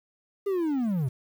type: linear sweep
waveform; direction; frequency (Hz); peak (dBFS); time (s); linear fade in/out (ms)
triangle; down; 409.3 to 119; -22; 0.46-1.09; 10
effects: 9-bit